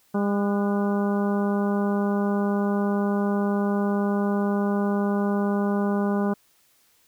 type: harmonic tone with a mistuned harmonic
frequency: 202 Hz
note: G#3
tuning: 48 cents flat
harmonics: 1 / 2 / 3 / 4 / 5 / 6 / 7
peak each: -22 / -28 / -32 / -34 / -36 / -38 / -39 dBFS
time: 0.14-6.34 s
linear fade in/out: 10 ms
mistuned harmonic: 7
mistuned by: +64 cents
effects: white hiss -62 dBFS RMS until 7.07 s